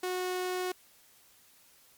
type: tone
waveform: sawtooth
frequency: 365.7 Hz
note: F#4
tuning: 20 cents flat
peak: -27 dBFS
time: 0.03-0.72 s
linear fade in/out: 5 ms
effects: white hiss -61 dBFS RMS until 1.97 s + MP3 96 kbps